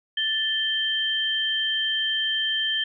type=tone pair together; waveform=sine; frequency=1760 / 3136 Hz; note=A6 / G7; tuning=0 / 0 cents; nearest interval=minor seventh; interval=1000 cents; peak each=-28 / -23 dBFS; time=0.17-2.84 s; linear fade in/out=5 ms; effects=none